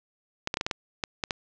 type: clicks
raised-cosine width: 0.2 ms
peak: -10 dBFS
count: 9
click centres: 0.474 / 0.541 / 0.571 / 0.611 / 0.665 / 0.712 / 1.038 / 1.238 / 1.308 s
effects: low-pass 7000 Hz 12 dB/octave